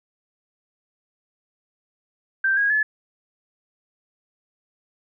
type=tone with pitch steps; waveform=sine; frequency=1568 / 1642.2 / 1719.8 Hz; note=G6 / G#6 / A6; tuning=0 / -20 / -40 cents; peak=-17 dBFS; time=2.44-2.83 s; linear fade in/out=5 ms; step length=130 ms; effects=none